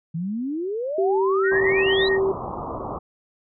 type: exponential sweep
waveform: sine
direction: up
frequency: 156.7 to 4077 Hz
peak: -24 dBFS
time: 0.14-2.09 s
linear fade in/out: 10 ms
type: tone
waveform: sine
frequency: 386.6 Hz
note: G4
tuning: 24 cents flat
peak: -18 dBFS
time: 0.98-2.32 s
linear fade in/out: 5 ms
type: tone with tremolo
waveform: sine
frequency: 1864.7 Hz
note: A#6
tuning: in tune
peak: -21 dBFS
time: 1.43-2.2 s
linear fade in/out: 50 ms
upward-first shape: sine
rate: 8.9 Hz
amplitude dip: 60%
type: low-pass noise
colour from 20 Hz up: white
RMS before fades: -31 dBFS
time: 1.51-2.99 s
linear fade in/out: 10 ms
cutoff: 1200 Hz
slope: 96 dB/octave
effects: none